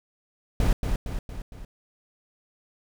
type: noise with echo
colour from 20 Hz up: brown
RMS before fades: -20 dBFS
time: 0.6-0.73 s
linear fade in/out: 2 ms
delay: 230 ms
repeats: 4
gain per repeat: -5 dB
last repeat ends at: 1.65 s
effects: none